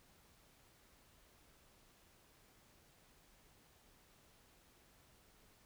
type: silence
effects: pink hiss -68 dBFS RMS until 5.65 s